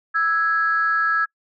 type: tone pair together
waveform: sine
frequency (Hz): 1318.5 / 1661.2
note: E6 / G#6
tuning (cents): 0 / 0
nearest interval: major third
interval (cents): 400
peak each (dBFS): -19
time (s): 0.14-1.26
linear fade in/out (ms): 20
effects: noise-tail reverb RT60 0.1 s tail -26 dB re dry + tanh soft clip ceiling -9 dBFS